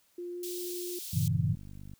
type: tone with pitch glide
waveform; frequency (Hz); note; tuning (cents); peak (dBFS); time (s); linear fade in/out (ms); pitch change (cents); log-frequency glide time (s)
sine; 351.4 to 355.1; F4 to F4; +11 to +29; -36; 0.18-0.99; 5; +18; 0.31-0.42
type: high-pass noise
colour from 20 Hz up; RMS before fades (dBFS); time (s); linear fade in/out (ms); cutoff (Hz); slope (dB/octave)
white; -41; 0.43-1.28; 2; 3300; 24
type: chord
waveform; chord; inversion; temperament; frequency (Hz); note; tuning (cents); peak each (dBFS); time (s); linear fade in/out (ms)
sine; G diminished seventh; none; equal; 98 / 116.54 / 138.59 / 164.81; G2 / Bb2 / Db3 / Fb3; 0 / 0 / 0 / 0; -31; 1.13-1.55; 10
type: click train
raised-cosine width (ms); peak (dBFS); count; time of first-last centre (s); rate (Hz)
5; -35; 31; 1.33-1.936; 49.5
effects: white hiss -68 dBFS RMS until 1.99 s